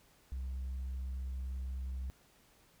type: tone with tanh clipping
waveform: sine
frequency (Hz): 65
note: C2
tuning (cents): -11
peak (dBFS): -37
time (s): 0.32-2.1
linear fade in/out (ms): 0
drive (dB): 1
effects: pink hiss -66 dBFS RMS until 2.8 s